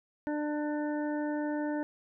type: harmonic tone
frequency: 297.9 Hz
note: D4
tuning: 25 cents sharp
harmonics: 1 / 2 / 3 / 5 / 6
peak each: -31 / -37 / -41 / -45 / -47 dBFS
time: 0.27-1.83 s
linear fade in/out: 0 ms
effects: none